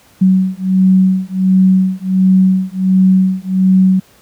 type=beating tone pair; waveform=sine; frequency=187.1 / 188.5 Hz; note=F#3 / F#3; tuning=+20 / +32 cents; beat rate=1.4 Hz; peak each=-11 dBFS; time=0.21-4 s; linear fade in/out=10 ms; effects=pink hiss -47 dBFS RMS until 4.21 s + high-pass 60 Hz 12 dB/octave